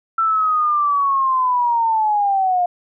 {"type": "linear sweep", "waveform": "sine", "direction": "down", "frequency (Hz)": [1340, 703], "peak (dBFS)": -14, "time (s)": [0.18, 2.66], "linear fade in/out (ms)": 5, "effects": []}